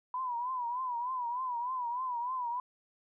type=tone with vibrato; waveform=sine; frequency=987.8 Hz; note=B5; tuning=in tune; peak=-32 dBFS; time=0.14-2.6 s; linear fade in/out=2 ms; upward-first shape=triangle; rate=3.3 Hz; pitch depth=110 cents each way; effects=none